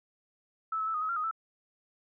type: tone with pitch steps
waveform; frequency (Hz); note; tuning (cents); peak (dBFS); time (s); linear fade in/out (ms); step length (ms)
sine; 1310 / 1295 / 1316 / 1239 / 1276 / 1376 / 1248 / 1320; E6 / E6 / E6 / D#6 / D#6 / F6 / D#6 / E6; -11 / -31 / -3 / -8 / +43 / -26 / +5 / +2; -29; 0.72-1.312; 5; 74
effects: none